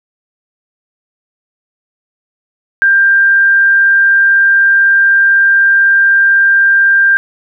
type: tone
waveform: sine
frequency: 1589 Hz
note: G6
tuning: 23 cents sharp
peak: -5 dBFS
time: 2.82-7.17 s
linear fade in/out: 0 ms
effects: none